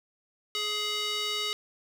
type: tone with band-pass filter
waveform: square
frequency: 419.7 Hz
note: G#4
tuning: 18 cents sharp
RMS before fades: -31 dBFS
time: 0.55-1.53 s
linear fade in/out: 0 ms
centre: 3700 Hz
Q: 2.2
effects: 8-bit